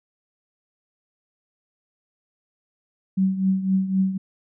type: tone with tremolo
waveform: sine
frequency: 190.4 Hz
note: F#3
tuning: 50 cents sharp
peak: -15 dBFS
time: 3.17-4.18 s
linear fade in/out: 10 ms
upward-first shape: triangle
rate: 3.9 Hz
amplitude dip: 75%
effects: none